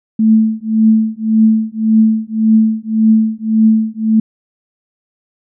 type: tone with tremolo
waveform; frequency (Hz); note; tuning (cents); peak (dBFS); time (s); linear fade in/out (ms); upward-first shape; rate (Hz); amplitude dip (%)
sine; 220; A3; 0; -4; 0.19-4.2; 5; triangle; 1.8; 100
effects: none